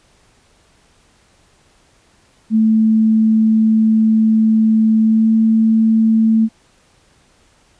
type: tone with pitch glide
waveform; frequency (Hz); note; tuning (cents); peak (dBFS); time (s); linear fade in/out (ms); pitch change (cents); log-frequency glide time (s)
sine; 220.1 to 222.3; A3 to A3; +1 to +18; -9; 2.5-6.49; 50; +17; 5.01-5.31
effects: pink hiss -54 dBFS RMS until 7.79 s + resampled to 22050 Hz